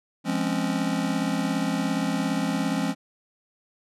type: chord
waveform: square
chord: Db major seventh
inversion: first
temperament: just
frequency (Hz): 173.24 / 207.9 / 259.9 / 277.2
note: F3 / Ab3 / C4 / Db4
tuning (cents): -14 / +2 / -11 / 0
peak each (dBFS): -30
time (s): 0.24-2.95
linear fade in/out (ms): 50
effects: low-pass 10000 Hz 12 dB/octave